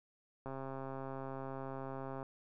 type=click train; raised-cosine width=1 ms; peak=-30 dBFS; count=238; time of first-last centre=0.46-2.229 s; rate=134 Hz; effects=none